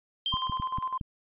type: tone with exponential decay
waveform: sine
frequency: 3163 Hz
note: G7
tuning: 15 cents sharp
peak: -25 dBFS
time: 0.26-1 s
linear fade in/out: 1 ms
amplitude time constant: 160 ms
type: tone with tremolo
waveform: sine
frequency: 1037 Hz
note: C6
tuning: 16 cents flat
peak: -27 dBFS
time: 0.32-0.98 s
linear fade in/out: 10 ms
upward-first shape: square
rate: 9.9 Hz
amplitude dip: 65%
type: clicks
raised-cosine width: 5 ms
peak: -22 dBFS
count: 5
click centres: 0.34 / 0.497 / 0.599 / 0.785 / 1.012 s
effects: resampled to 8000 Hz